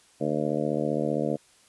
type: harmonic tone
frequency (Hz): 75.3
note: D2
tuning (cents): +44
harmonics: 2 / 3 / 4 / 5 / 6 / 7 / 8 / 9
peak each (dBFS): -33 / -31 / -31 / -37 / -32 / -31 / -33 / -37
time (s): 0.2-1.37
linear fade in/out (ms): 20
effects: white hiss -59 dBFS RMS until 1.68 s + resampled to 24000 Hz